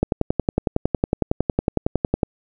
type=click train; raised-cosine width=2 ms; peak=-4 dBFS; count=25; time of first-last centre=0.03-2.232 s; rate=10.9 Hz; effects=none